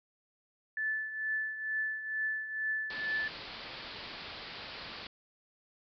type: tone with tremolo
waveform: sine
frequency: 1746 Hz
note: A6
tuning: 14 cents flat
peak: -29 dBFS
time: 0.77-3.28 s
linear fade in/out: 2 ms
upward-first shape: triangle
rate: 2.2 Hz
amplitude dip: 70%
type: low-pass noise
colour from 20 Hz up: white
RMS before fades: -45 dBFS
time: 2.9-5.07 s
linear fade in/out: 2 ms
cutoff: 4900 Hz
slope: 96 dB/octave
effects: none